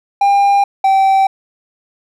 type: tone pair in turn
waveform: triangle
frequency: 801 / 774.6 Hz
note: G5 / G5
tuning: +37 / -21 cents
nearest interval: minor second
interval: 58 cents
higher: first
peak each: -6 dBFS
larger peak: neither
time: 0.21-0.64 / 0.84-1.27 s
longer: neither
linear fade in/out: 5 ms
effects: none